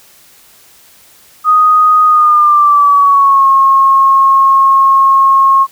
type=tone with pitch glide; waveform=sine; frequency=1244.5 to 1083.4 Hz; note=D#6 to C#6; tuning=0 to -40 cents; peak=-4 dBFS; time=1.44-5.67 s; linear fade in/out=50 ms; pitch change=-240 cents; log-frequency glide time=2.06-3.47 s; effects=white hiss -43 dBFS RMS until 5.71 s